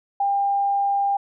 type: tone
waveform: sine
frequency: 799 Hz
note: G5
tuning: 33 cents sharp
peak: -18 dBFS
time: 0.2-1.17 s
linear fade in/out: 5 ms
effects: none